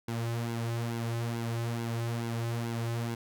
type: tone with flanger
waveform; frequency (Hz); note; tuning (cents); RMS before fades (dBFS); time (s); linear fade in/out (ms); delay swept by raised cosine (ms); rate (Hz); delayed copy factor
sawtooth; 116.54; A#2; 0; -33; 0.08-3.15; 5; 1.6 to 4.3; 2.3; -0.6
effects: none